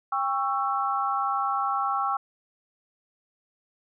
sine chord, C# diminished, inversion second, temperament just, 798.3 / 1108.7 / 1330.5 Hz, G5 / C#6 / E6, +31 / 0 / +16 cents, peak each -28 dBFS, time 0.12-2.17 s, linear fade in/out 5 ms, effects none

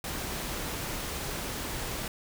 pink noise, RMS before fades -35 dBFS, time 0.04-2.08 s, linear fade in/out 2 ms, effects none

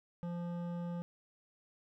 triangle tone with hard clipping, 173.2 Hz, F3, 14 cents flat, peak -39 dBFS, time 0.23-1.02 s, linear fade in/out 0 ms, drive 16 dB, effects none

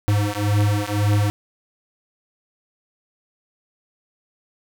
square beating tone pair, 102.5 / 104.4 Hz, G#2 / G#2, -22 / +10 cents, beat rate 1.9 Hz, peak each -21 dBFS, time 0.08-1.3 s, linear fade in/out 0 ms, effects none

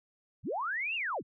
sine linear two-way sweep, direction up then down, 58.1 to 2847 to 58.1 Hz, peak -31 dBFS, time 0.43-1.23 s, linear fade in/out 50 ms, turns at 0.95 s, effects none

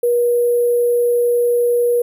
sine tone with sample-and-hold, 481.1 Hz, B4, 45 cents flat, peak -12 dBFS, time 0.03-2.02 s, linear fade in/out 5 ms, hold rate 11025 Hz, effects none

